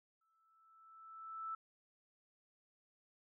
sine tone with exponential growth, 1318.5 Hz, E6, in tune, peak -39 dBFS, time 0.21-1.55 s, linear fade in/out 5 ms, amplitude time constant 290 ms, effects none

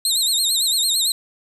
25% pulse tone with vibrato, 3951 Hz, B7, in tune, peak -12 dBFS, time 0.05-1.12 s, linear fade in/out 2 ms, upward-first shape sine, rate 8.9 Hz, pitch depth 140 cents each way, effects none

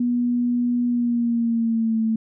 sine tone with pitch glide, 242.6 to 222.5 Hz, B3 to A3, -31 to +20 cents, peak -18 dBFS, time 0-2.16 s, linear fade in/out 5 ms, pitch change -149 cents, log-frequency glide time 0.87-2 s, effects none

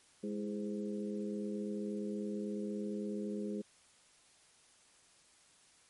harmonic tone with a mistuned harmonic, 103.6 Hz, G#2, 4 cents flat, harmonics 2 / 3 / 4 / 5, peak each -38 / -44 / -42 / -48 dBFS, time 0.23-3.62 s, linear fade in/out 10 ms, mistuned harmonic 3, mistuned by +80 cents, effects white hiss -65 dBFS RMS until 5.89 s + MP3 48 kbps

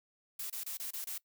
blue noise bursts, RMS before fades -40 dBFS, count 6, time 0.39-1.18 s, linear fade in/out 5 ms, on 110 ms, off 26 ms, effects noise-tail reverb RT60 0.1 s tail -21 dB re dry

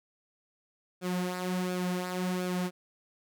sawtooth tone with flanger, 181.5 Hz, F#3, 33 cents flat, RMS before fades -32 dBFS, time 1.01-2.71 s, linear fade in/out 50 ms, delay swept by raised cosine 1 to 5.2 ms, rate 1.4 Hz, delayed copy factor -0.6, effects none

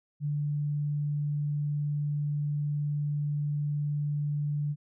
sine tone, 146.83 Hz, D3, in tune, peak -27 dBFS, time 0.2-4.76 s, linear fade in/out 50 ms, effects none

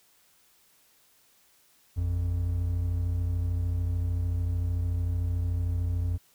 triangle tone pair together, 54.36 / 87.8 Hz, A1 / F2, -20 / +10 cents, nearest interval minor sixth, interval 830 cents, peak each -31 / -24 dBFS, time 1.96-6.18 s, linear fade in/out 20 ms, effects white hiss -63 dBFS RMS until 6.34 s

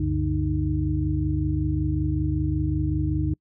sine tone cluster, 69.2 / 94.5 / 144.9 / 308.6 Hz, C#2 / F#2 / D3 / D#4, -2 / +37 / -23 / -14 cents, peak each -27 dBFS, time 0-3.34 s, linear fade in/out 5 ms, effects noise-tail reverb RT60 0.1 s tail -26 dB re dry

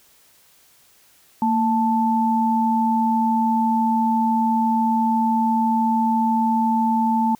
sine tone pair together, 228.5 / 880 Hz, A#3 / A5, -34 / 0 cents, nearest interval octave + major seventh, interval 2334 cents, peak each -19 dBFS, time 1.42-7.35 s, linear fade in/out 2 ms, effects white hiss -55 dBFS RMS until 7.39 s

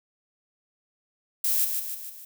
violet noise with echo, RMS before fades -24 dBFS, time 1.44-1.65 s, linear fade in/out 5 ms, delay 150 ms, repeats 4, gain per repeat -5 dB, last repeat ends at 2.25 s, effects none

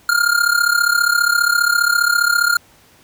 square tone with amplitude modulation, 1409 Hz, F6, 15 cents sharp, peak -10 dBFS, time 0.09-2.57 s, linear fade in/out 2 ms, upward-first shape sine, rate 34.9 Hz, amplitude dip 80%, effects pink hiss -50 dBFS RMS until 3.03 s + high-pass 60 Hz 12 dB/octave

